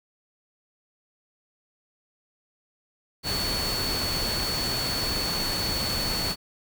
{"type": "tone in noise", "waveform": "sine", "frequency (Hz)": 4431, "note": "C#8", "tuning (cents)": -2, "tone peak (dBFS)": -28, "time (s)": [3.23, 6.36], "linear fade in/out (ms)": 50, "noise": "pink", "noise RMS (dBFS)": -30, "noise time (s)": [3.23, 6.36], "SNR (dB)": -1, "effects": []}